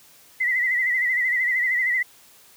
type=tone with vibrato; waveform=sine; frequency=1990 Hz; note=B6; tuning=13 cents sharp; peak=-19 dBFS; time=0.4-2.03 s; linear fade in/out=10 ms; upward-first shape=sine; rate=13 Hz; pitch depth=72 cents each way; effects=white hiss -52 dBFS RMS until 2.56 s + high-pass 60 Hz 12 dB/octave